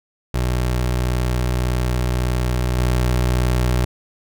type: tone with level steps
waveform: 25% pulse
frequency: 61.74 Hz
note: B1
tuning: in tune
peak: -14 / -12 dBFS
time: 0.34-3.85 s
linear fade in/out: 5 ms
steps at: 2.78 s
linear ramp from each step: 5 ms
effects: none